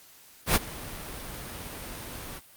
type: noise with ADSR envelope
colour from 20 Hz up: pink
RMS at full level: -19 dBFS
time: 0.46-2.41 s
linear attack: 93 ms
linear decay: 29 ms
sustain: -20 dB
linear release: 42 ms
effects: white hiss -54 dBFS RMS until 2.56 s + Opus 48 kbps